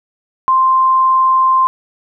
sine tone, 1046.5 Hz, C6, in tune, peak -8 dBFS, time 0.48-1.67 s, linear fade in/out 0 ms, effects none

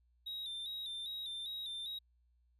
triangle tone with vibrato, 3692 Hz, A#7, 17 cents flat, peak -39 dBFS, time 0.26-1.99 s, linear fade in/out 10 ms, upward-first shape square, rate 2.5 Hz, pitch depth 54 cents each way, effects added 60 Hz sine -69 dBFS peak until 2.59 s

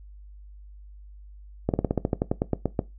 slowing click train, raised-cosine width 2 ms, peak -9 dBFS, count 14, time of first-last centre 1.69-2.792 s, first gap 48 ms, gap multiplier 1.09, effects noise-tail reverb RT60 0.2 s tail -18 dB re dry + added 50 Hz sine -43 dBFS peak until 2.98 s

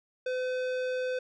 sine tone with tanh clipping, 508 Hz, B4, 49 cents sharp, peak -31 dBFS, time 0.26-1.19 s, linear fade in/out 5 ms, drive 16 dB, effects none

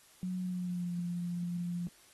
sine tone with pitch glide, 183 to 174.53 Hz, F#3 to F3, -19 to -1 cents, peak -33 dBFS, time 0.23-1.87 s, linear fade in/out 0 ms, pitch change -82 cents, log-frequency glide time 0.41-0.94 s, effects white hiss -61 dBFS RMS until 2.13 s + AAC 32 kbps

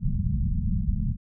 pink low-pass noise, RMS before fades -25 dBFS, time 0-1.17 s, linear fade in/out 50 ms, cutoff 220 Hz, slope 96 dB/octave, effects none

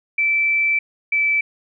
sine tone pair in turn, 2326 / 2315 Hz, D7 / D7, -17 / -25 cents, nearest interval unison, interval 8 cents, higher first, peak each -15 / -15 dBFS, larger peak neither, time 0.18-0.79 / 1.12-1.41 s, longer first, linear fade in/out 5 ms, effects none

